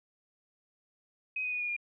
sine tone with pitch steps, 2523 / 2495 / 2468 / 2441 / 2415 Hz, D#7 / D#7 / D#7 / D#7 / D7, +23 / +4 / -15 / -34 / +48 cents, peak -31 dBFS, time 1.36-1.765 s, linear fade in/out 5 ms, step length 81 ms, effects none

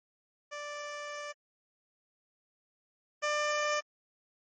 15% pulse tone pair in turn, 587.3 / 595.8 Hz, D5 / D5, 0 / +25 cents, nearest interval unison, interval 25 cents, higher second, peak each -32 / -22 dBFS, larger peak second, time 0.51-1.33 / 3.22-3.81 s, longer first, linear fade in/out 20 ms, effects low-pass 12000 Hz 12 dB/octave + MP3 32 kbps

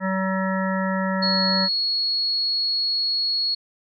harmonic tone, 190 Hz, F#3, 46 cents sharp, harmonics 1 / 3 / 5 / 7 / 9 / 10, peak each -23 / -28 / -30 / -31 / -33 / -33 dBFS, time 0-1.69 s, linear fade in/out 50 ms
sine tone, 4337 Hz, C#8, 39 cents flat, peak -20 dBFS, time 1.22-3.55 s, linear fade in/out 10 ms
effects none

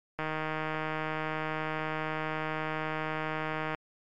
click train, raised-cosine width 0.5 ms, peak -18 dBFS, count 556, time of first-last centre 0.19-3.748 s, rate 156 Hz, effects MP3 96 kbps

